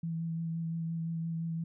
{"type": "tone with vibrato", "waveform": "sine", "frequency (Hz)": 164.81, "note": "E3", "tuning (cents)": 0, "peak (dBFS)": -32, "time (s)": [0.03, 1.64], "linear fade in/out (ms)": 5, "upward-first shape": "sine", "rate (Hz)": 5.8, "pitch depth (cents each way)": 16, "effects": []}